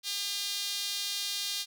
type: tone with high-pass filter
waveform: sawtooth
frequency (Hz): 403.1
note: G4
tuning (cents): +48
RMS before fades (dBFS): -34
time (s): 0.03-1.66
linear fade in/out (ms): 50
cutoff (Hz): 3900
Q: 2.4
effects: none